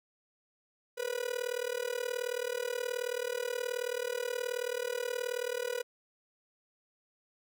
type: tone with amplitude modulation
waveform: 45% pulse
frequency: 490 Hz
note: B4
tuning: 14 cents flat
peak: -29 dBFS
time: 0.97-5.83 s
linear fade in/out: 20 ms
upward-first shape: sine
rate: 38.7 Hz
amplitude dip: 95%
effects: none